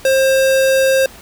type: tone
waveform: square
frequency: 532 Hz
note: C5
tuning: 29 cents sharp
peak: -11 dBFS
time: 0.05-1.06 s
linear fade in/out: 2 ms
effects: pink hiss -39 dBFS RMS until 1.21 s